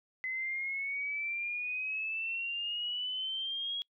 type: exponential sweep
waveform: sine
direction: up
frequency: 2031 to 3322 Hz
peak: -33 dBFS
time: 0.24-3.82 s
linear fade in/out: 0 ms
effects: noise-tail reverb RT60 0.1 s tail -26 dB re dry